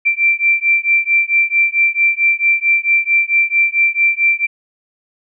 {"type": "beating tone pair", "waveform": "sine", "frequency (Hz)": [2349, 2353.5], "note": ["D7", "D7"], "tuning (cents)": [0, 3], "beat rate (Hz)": 4.5, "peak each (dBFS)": -14, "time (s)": [0.05, 4.47], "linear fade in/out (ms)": 20, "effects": []}